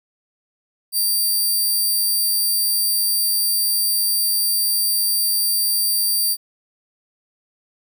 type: tone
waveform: 5% pulse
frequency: 4699 Hz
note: D8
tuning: in tune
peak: -10 dBFS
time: 0.92-6.37 s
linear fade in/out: 50 ms
effects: none